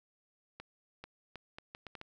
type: accelerating click train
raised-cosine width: 0.3 ms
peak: -29 dBFS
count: 8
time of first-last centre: 0.6-2.014 s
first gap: 440 ms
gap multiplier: 0.72
effects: none